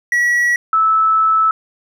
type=tone pair in turn; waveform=triangle / sine; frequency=1929 / 1308.1 Hz; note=B6 / E6; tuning=-41 / -14 cents; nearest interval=perfect fifth; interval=673 cents; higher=first; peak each=-10 dBFS; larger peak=neither; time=0.12-0.56 / 0.73-1.51 s; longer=second; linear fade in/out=2 ms; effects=none